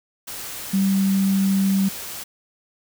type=tone in noise; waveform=sine; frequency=194.2 Hz; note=G3; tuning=16 cents flat; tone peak=-16 dBFS; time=0.73-1.89 s; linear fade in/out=10 ms; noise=white; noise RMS=-33 dBFS; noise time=0.27-2.24 s; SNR=+14 dB; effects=none